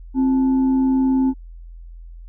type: tone with frequency modulation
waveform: sine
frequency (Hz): 263.6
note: C4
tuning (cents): +13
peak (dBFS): -14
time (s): 0.14-1.34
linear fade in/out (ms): 50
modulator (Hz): 608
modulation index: 0.26
effects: added 42 Hz sine -35 dBFS peak until 2.28 s